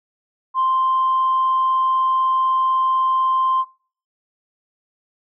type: tone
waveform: sine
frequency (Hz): 1046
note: C6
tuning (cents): -1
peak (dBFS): -14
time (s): 0.54-3.65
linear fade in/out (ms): 50
effects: noise-tail reverb RT60 0.5 s tail -24 dB re dry + tanh soft clip ceiling -11 dBFS